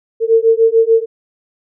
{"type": "beating tone pair", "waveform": "sine", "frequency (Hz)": [449.3, 456.1], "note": ["A4", "A#4"], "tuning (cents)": [36, -38], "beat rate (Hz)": 6.8, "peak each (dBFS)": -11, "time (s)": [0.2, 1.06], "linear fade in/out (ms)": 50, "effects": []}